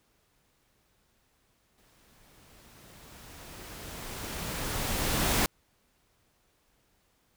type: noise with exponential growth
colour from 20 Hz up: pink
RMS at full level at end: -25 dBFS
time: 1.78-5.46 s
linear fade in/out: 1 ms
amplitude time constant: 800 ms
effects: pink hiss -70 dBFS RMS until 7.36 s